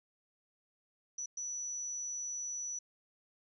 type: tone bursts at uneven times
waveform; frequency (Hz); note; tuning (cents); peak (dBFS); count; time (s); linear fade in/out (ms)
sine; 5920; F#8; 0; -37; 2; 1.18-1.26 / 1.37-2.79; 5
effects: none